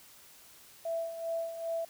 sine tone with tremolo, 663 Hz, E5, 10 cents sharp, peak -30 dBFS, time 0.85-1.85 s, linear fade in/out 5 ms, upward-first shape sine, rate 2.5 Hz, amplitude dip 65%, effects white hiss -56 dBFS RMS until 1.89 s

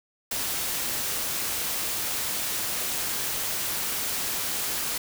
white noise, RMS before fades -29 dBFS, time 0.31-4.98 s, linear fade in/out 5 ms, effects none

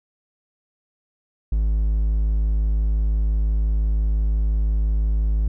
triangle tone, 52.9 Hz, G#1, 33 cents sharp, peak -15 dBFS, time 1.52-5.48 s, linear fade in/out 5 ms, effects none

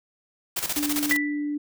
white noise with tremolo, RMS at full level -26 dBFS, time 0.56-1.17 s, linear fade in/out 10 ms, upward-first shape square, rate 15 Hz, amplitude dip 70%
sine tone, 293.7 Hz, D4, in tune, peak -25 dBFS, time 0.76-1.58 s, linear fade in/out 10 ms
sine tone with exponential decay, 1975.5 Hz, B6, in tune, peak -17 dBFS, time 1.11-1.55 s, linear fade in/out 0 ms, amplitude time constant 94 ms
effects none

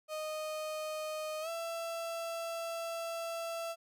35% pulse tone with pitch glide, 619 to 667.3 Hz, D#5 to E5, -9 to +21 cents, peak -35 dBFS, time 0.08-3.76 s, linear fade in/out 50 ms, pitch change +130 cents, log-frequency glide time 1.41-1.49 s, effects none

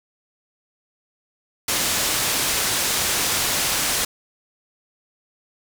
white low-pass noise, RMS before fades -22 dBFS, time 1.68-4.05 s, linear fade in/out 5 ms, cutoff 10000 Hz, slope 12 dB/octave, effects none

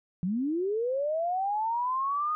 sine linear sweep, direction up, 167.6 to 1244.5 Hz, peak -26 dBFS, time 0.23-2.35 s, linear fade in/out 0 ms, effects none

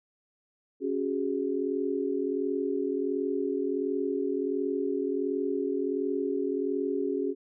sine chord, C# suspended fourth, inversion none, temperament equal with one note detuned, 277.2 / 373.9 / 415.3 Hz, C#4 / F#4 / G#4, 0 / +18 / 0 cents, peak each -31 dBFS, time 0.8-7.35 s, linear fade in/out 50 ms, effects none

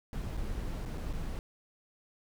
brown noise with dropouts, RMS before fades -36 dBFS, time 0.13-1.39 s, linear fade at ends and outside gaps 1 ms, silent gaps 0.37-0.374 / 0.853-0.858 / 0.975-0.979 / 1.129-1.134 s, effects none

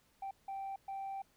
sine tone bursts at uneven times, 781 Hz, G5, 7 cents flat, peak -37 dBFS, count 3, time 0.22-0.31 / 0.48-0.76 / 0.88-1.22 s, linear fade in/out 5 ms, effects tanh soft clip ceiling -37 dBFS + pink hiss -71 dBFS RMS until 1.36 s

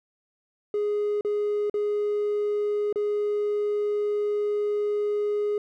triangle tone with dropouts, 415.3 Hz, G#4, in tune, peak -20 dBFS, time 0.74-5.58 s, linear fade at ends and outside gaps 2 ms, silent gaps 1.21-1.248 / 1.698-1.741 / 2.927-2.958 s, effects tanh soft clip ceiling -18 dBFS

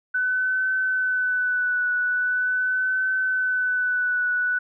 sine tone with vibrato, 1500 Hz, F#6, 23 cents sharp, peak -20 dBFS, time 0.14-4.59 s, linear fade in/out 10 ms, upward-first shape triangle, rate 0.42 Hz, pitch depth 29 cents each way, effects none

